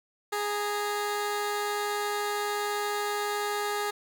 15% pulse tone pair together, 413.8 / 928.9 Hz, G#4 / A#5, -6 / -6 cents, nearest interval octave + major second, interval 1400 cents, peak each -22 / -34 dBFS, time 0.32-3.91 s, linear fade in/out 10 ms, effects none

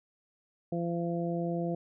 harmonic tone, 170.7 Hz, F3, 39 cents flat, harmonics 1 / 2 / 3 / 4, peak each -32 / -35 / -37 / -38 dBFS, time 0.72-1.75 s, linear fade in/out 5 ms, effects none

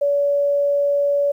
sine tone, 570 Hz, C#5, 48 cents sharp, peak -15 dBFS, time 0.01-1.32 s, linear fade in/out 10 ms, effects 9-bit

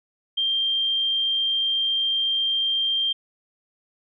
sine tone, 3177 Hz, G7, 23 cents sharp, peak -20 dBFS, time 0.37-3.13 s, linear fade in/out 10 ms, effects none

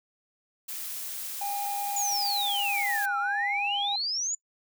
blue noise, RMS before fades -36 dBFS, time 0.68-3.06 s, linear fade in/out 10 ms
triangle tone, 809 Hz, G#5, 46 cents flat, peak -28 dBFS, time 1.41-3.96 s, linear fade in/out 5 ms
sine exponential two-way sweep, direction down then up, 7100 to 1318.5 to 7100 Hz, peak -27 dBFS, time 1.96-4.35 s, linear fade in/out 5 ms, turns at 3.18 s
effects noise-tail reverb RT60 0.1 s tail -25 dB re dry

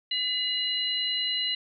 sine tone cluster, 2012 / 2882 / 4025 Hz, B6 / F#7 / B7, +32 / -46 / +32 cents, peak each -37 / -29 / -28 dBFS, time 0.11-1.55 s, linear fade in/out 5 ms, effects none

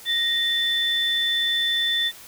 sine tone pair together, 1864.7 / 3520 Hz, A#6 / A7, 0 / 0 cents, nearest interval major seventh, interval 1100 cents, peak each -25 / -20 dBFS, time 0.05-2.12 s, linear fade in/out 50 ms, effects tanh soft clip ceiling -13 dBFS + white hiss -44 dBFS RMS until 2.27 s

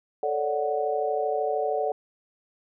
sine chord, D major seventh, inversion second, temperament equal, 440 / 554.4 / 587.3 / 740 Hz, A4 / C#5 / D5 / F#5, 0 / 0 / 0 / 0 cents, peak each -28 / -34 / -29 / -28 dBFS, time 0.23-1.92 s, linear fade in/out 2 ms, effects none

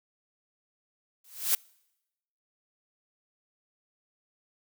blue noise with exponential growth, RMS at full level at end -21 dBFS, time 1.24-1.55 s, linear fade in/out 5 ms, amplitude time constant 67 ms, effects noise-tail reverb RT60 0.9 s tail -26 dB re dry

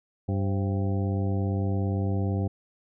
harmonic tone with a mistuned harmonic, 97.6 Hz, G2, 7 cents flat, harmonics 1 / 2 / 3 / 4 / 5 / 7 / 8, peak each -25 / -31 / -35 / -37 / -39 / -42 / -43 dBFS, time 0.28-2.48 s, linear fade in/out 10 ms, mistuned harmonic 5, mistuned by +100 cents, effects none

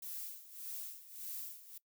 violet noise with tremolo, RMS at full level -43 dBFS, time 0.02-1.78 s, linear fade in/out 5 ms, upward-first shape sine, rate 1.7 Hz, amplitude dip 80%, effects noise-tail reverb RT60 0.1 s tail -20 dB re dry

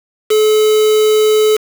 triangle tone with quantisation, 430 Hz, A4, 40 cents flat, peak -6 dBFS, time 0.3-1.57 s, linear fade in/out 10 ms, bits 3, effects none

